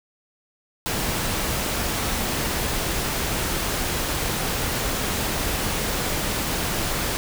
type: noise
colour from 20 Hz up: pink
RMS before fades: -25 dBFS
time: 0.86-7.17 s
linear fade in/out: 0 ms
effects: none